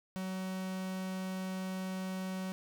45% pulse tone, 187.6 Hz, F#3, 24 cents sharp, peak -36 dBFS, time 0.16-2.52 s, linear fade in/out 0 ms, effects none

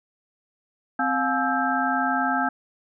sine tone cluster, 260.9 / 709 / 850 / 1312 / 1583 Hz, C4 / F5 / G#5 / E6 / G6, -5 / +26 / +40 / -9 / +17 cents, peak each -27 dBFS, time 0.99-2.49 s, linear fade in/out 5 ms, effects none

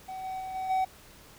triangle tone with level steps, 755 Hz, F#5, 35 cents sharp, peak -34 / -31 / -33 / -29 / -22 dBFS, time 0.08-0.85 s, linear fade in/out 10 ms, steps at 0.23 / 0.39 / 0.54 / 0.69 s, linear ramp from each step 20 ms, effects pink hiss -53 dBFS RMS until 1.38 s

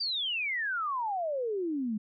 sine exponential sweep, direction down, 4788 to 204.2 Hz, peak -29 dBFS, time 0-1.98 s, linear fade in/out 10 ms, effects none

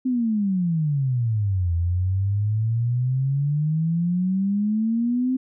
sine exponential two-way sweep, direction down then up, 261.6 to 83.8 to 261.6 Hz, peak -19 dBFS, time 0.05-5.37 s, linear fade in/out 10 ms, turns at 1.74 s, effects none

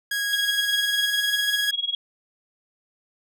sawtooth tone with pitch glide, 1649 to 1662.4 Hz, G#6 to G#6, -13 to +1 cents, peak -20 dBFS, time 0.11-1.71 s, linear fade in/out 5 ms, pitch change +14 cents, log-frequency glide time 0.5-1.36 s
sine tone with tremolo, 3310 Hz, G#7, 6 cents flat, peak -20 dBFS, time 0.33-1.95 s, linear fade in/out 2 ms, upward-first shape sine, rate 20 Hz, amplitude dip 90%
effects none

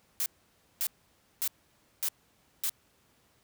blue noise bursts, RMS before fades -30 dBFS, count 5, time 0.2-2.695 s, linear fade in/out 0 ms, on 59 ms, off 550 ms, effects pink hiss -67 dBFS RMS until 3.43 s + high-pass 60 Hz 12 dB/octave

